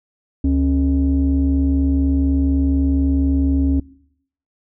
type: tone pair together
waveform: sine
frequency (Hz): 72.04 / 272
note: D2 / C#4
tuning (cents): -33 / -33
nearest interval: octave + major seventh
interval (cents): 2300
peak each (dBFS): -15 / -15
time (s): 0.44-3.8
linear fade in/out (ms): 5
effects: noise-tail reverb RT60 0.7 s tail -22 dB re dry + tanh soft clip ceiling -9 dBFS